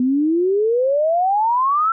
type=exponential sweep; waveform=sine; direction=up; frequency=245.4 to 1357 Hz; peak=-14 dBFS; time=0-1.92 s; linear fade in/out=2 ms; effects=none